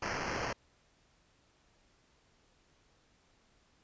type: noise with sample-and-hold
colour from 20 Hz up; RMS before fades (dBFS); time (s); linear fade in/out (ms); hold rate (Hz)
white; -36; 0.02-0.53; 5; 3675
effects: pink hiss -69 dBFS RMS until 3.83 s + resampled to 16000 Hz